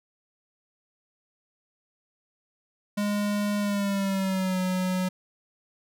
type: tone with pitch glide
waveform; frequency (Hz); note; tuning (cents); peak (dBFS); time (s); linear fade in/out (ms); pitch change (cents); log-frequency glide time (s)
square; 205.9 to 184.5; G#3 to F#3; -15 to -5; -25; 2.97-5.09; 10; -190; 3.59-4.59
effects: none